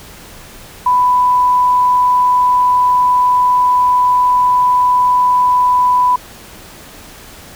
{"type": "tone", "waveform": "sine", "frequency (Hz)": 994, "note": "B5", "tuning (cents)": 11, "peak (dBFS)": -8, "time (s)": [0.86, 6.16], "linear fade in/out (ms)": 5, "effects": ["pink hiss -36 dBFS RMS until 7.55 s"]}